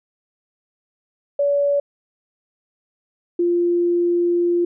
sine tone pair in turn, 570 / 347.6 Hz, C#5 / F4, +48 / -8 cents, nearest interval major sixth, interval 856 cents, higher first, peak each -15 dBFS, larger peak neither, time 1.39-1.8 / 3.39-4.65 s, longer second, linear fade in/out 5 ms, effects none

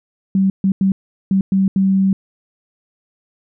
sine tone bursts at uneven times, 192.7 Hz, G3, 29 cents flat, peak -11 dBFS, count 6, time 0.35-0.5 / 0.64-0.72 / 0.81-0.92 / 1.31-1.41 / 1.52-1.68 / 1.76-2.13 s, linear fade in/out 2 ms, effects none

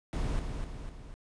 brown noise with echo, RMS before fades -31 dBFS, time 0.13-0.39 s, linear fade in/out 0 ms, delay 250 ms, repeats 3, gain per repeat -5 dB, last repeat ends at 1.14 s, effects resampled to 22050 Hz

